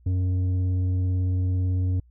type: tone with tanh clipping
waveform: sine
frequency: 91.8 Hz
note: F#2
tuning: 13 cents flat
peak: -22 dBFS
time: 0.06-2 s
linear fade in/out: 5 ms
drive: 7 dB
effects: added 60 Hz sine -52 dBFS peak until 2.1 s